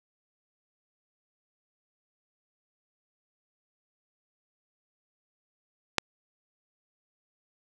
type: click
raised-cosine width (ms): 0.2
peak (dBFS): -4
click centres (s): 5.983
effects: none